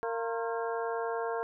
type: harmonic tone with a mistuned harmonic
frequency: 230 Hz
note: A#3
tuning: 23 cents flat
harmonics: 2 / 3 / 4 / 5 / 6 / 7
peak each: -33 / -37 / -39 / -41 / -43 / -44 dBFS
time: 0.03-1.43 s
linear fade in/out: 0 ms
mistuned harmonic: 5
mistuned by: -120 cents
effects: none